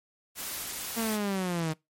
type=noise; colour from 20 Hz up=white; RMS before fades=-36 dBFS; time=0.35-1.19 s; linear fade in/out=50 ms
type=linear sweep; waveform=sawtooth; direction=down; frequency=231.7 to 154.1 Hz; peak=-24 dBFS; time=0.96-1.74 s; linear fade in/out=20 ms
effects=noise-tail reverb RT60 0.2 s tail -23 dB re dry + MP3 64 kbps